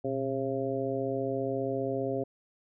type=harmonic tone with a mistuned harmonic; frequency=134.9 Hz; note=C#3; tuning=47 cents flat; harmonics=1 / 2 / 3 / 4 / 5; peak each=-38 / -35 / -33 / -34 / -37 dBFS; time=0.04-2.24 s; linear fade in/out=10 ms; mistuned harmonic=1; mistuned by=-140 cents; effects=none